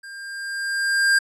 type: tone with level ramp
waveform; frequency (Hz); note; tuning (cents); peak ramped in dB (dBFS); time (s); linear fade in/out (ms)
square; 1600; G6; +35; -37 to -14; 0.03-1.19; 10
effects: low-pass 11000 Hz 12 dB/octave